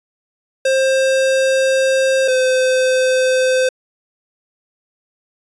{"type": "tone pair in turn", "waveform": "square", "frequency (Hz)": [530, 515.2], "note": ["C5", "C5"], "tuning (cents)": [22, -27], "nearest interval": "unison", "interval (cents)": 49, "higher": "first", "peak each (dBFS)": -13, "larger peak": "neither", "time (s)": [[0.65, 2.28], [2.28, 3.69]], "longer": "first", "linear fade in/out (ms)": 5, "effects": ["resampled to 22050 Hz"]}